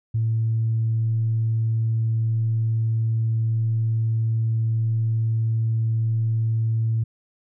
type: tone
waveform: sine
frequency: 112.6 Hz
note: A2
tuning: 40 cents sharp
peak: -18 dBFS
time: 0.14-7.04 s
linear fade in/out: 10 ms
effects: tanh soft clip ceiling -14 dBFS